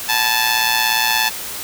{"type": "tone with amplitude modulation", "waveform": "10% pulse", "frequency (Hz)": 872, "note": "A5", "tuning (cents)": -16, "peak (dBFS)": -3, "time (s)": [0.08, 1.3], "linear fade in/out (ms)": 20, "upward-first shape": "sine", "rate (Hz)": 117, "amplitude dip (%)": 75, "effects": ["white hiss -28 dBFS RMS until 1.63 s"]}